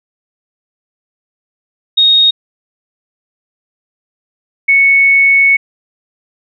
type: tone pair in turn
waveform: sine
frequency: 3731 / 2213 Hz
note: A#7 / C#7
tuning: +1 / -3 cents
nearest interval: major sixth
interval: 904 cents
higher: first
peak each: -5 dBFS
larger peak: neither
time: 1.97-2.31 / 4.68-5.57 s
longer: second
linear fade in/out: 10 ms
effects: none

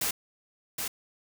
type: noise with echo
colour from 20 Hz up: white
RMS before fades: -29 dBFS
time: 0.01-0.11 s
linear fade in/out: 5 ms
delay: 770 ms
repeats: 1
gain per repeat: -4 dB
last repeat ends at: 0.88 s
effects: none

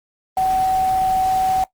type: tone in noise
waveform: sine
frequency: 755 Hz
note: F#5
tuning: 35 cents sharp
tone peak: -15 dBFS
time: 0.37-1.64 s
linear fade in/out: 2 ms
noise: pink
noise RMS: -33 dBFS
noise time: 0.37-1.64 s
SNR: +15 dB
effects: noise-tail reverb RT60 0.1 s tail -18 dB re dry + Opus 32 kbps

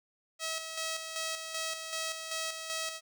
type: tone with tremolo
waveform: 5% pulse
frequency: 644 Hz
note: E5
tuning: 41 cents flat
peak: -22 dBFS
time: 0.39-3.01 s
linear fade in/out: 50 ms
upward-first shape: square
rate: 2.6 Hz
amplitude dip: 50%
effects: none

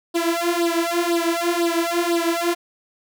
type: tone with flanger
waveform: sawtooth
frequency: 340.5 Hz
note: F4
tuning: 44 cents flat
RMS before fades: -21 dBFS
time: 0.14-2.55 s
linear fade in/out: 20 ms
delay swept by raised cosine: 0.22 to 4.42 ms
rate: 2 Hz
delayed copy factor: +1
effects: none

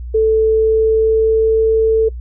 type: tone with pitch glide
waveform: sine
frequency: 440 to 443.8 Hz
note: A4 to A4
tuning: 0 to +15 cents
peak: -9 dBFS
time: 0.14-2.09 s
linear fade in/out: 10 ms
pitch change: +15 cents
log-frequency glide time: 0.47-1.62 s
effects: noise-tail reverb RT60 0.1 s tail -23 dB re dry + added 60 Hz sine -24 dBFS peak until 2.2 s

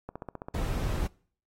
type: click train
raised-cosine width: 1 ms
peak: -23 dBFS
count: 9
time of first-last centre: 0.09-0.616 s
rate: 15.2 Hz
type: noise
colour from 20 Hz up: brown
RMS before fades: -30 dBFS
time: 0.54-1.07 s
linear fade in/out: 5 ms
effects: noise-tail reverb RT60 0.5 s tail -23 dB re dry + AAC 48 kbps

